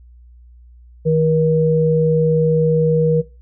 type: tone pair together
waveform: sine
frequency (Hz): 157.8 / 477.4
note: D#3 / A#4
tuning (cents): +25 / +41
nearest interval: octave + perfect fifth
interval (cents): 1916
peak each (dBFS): -15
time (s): 1.05-3.22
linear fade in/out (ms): 20
effects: noise-tail reverb RT60 0.3 s tail -19 dB re dry + added 60 Hz sine -41 dBFS peak until 3.41 s